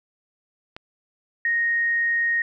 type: click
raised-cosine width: 0.3 ms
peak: -20 dBFS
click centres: 0.765 s
type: tone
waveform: sine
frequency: 1864.7 Hz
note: A#6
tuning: in tune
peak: -19 dBFS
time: 1.45-2.42 s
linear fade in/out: 2 ms
effects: none